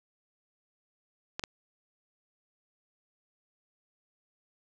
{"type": "clicks", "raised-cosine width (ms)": 0.2, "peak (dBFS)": -16, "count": 2, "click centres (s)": [1.395, 1.438], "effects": []}